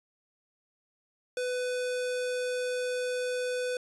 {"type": "tone", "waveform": "square", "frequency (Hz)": 499.1, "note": "B4", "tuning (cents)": 18, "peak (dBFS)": -30, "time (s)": [1.37, 3.77], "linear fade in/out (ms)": 2, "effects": ["resampled to 24000 Hz"]}